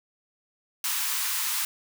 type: high-pass noise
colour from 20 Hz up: white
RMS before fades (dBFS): -28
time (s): 0.84-1.65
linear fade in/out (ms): 2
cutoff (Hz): 860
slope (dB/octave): 96
effects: none